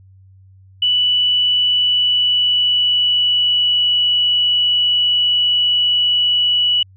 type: tone with pitch glide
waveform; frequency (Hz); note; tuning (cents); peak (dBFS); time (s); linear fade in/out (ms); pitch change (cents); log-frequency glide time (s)
sine; 2964 to 2945; F#7 to F#7; +2 to -9; -12; 0.82-6.83; 5; -11; 1.7-3.88
effects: added 95 Hz sine -43 dBFS peak until 6.96 s